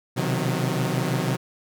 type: tone cluster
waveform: sawtooth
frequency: 126 / 132.1 / 155.2 / 182.1 Hz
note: B2 / C3 / D#3 / F#3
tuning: +35 / +17 / -4 / -27 cents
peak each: -24 dBFS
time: 0.16-1.37 s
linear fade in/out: 20 ms
effects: none